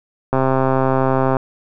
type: click train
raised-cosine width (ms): 1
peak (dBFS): -3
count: 138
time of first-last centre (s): 0.33-1.368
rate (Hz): 132
effects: none